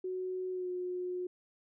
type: tone with pitch glide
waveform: sine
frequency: 370 to 361.5 Hz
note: F#4 to F#4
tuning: 0 to -40 cents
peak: -34 dBFS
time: 0.04-1.27 s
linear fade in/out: 5 ms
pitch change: -40 cents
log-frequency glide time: 0.51-0.69 s
effects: none